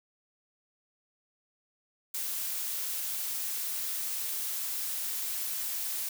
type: noise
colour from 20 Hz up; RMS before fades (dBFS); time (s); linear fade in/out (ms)
blue; -34; 2.14-6.09; 5
effects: none